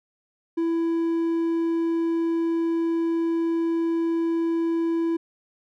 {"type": "tone", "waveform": "triangle", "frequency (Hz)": 332.1, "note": "E4", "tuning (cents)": 13, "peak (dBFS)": -19, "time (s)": [0.57, 5.17], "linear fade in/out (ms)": 10, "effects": []}